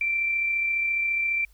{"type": "tone with amplitude modulation", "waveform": "sine", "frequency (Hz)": 2349, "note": "D7", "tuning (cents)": 0, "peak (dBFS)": -21, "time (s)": [0.01, 1.45], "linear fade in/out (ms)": 2, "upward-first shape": "sine", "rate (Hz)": 34.6, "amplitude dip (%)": 30, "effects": ["added 50 Hz sine -53 dBFS peak until 1.53 s", "white hiss -64 dBFS RMS until 1.53 s"]}